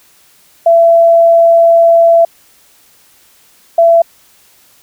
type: tone pair in turn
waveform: sine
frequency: 671 / 671 Hz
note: E5 / E5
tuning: +31 / +31 cents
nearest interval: unison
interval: 0 cents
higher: neither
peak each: -3 dBFS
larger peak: neither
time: 0.66-2.25 / 3.78-4.02 s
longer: first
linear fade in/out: 5 ms
effects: white hiss -47 dBFS RMS until 4.82 s